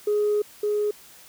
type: tone pair in turn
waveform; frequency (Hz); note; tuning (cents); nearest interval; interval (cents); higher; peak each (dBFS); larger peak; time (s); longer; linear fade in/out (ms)
sine; 417.6 / 417.6; G#4 / G#4; +10 / +10; unison; 0; neither; -18 / -20; first; 0.07-0.42 / 0.63-0.91; first; 5
effects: tanh soft clip ceiling -16 dBFS + white hiss -49 dBFS RMS until 1.28 s